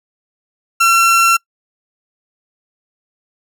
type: tone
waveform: 30% pulse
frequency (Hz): 1356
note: E6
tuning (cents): +49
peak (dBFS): -6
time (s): 0.8-1.37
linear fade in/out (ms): 10
effects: noise-tail reverb RT60 0.1 s tail -24 dB re dry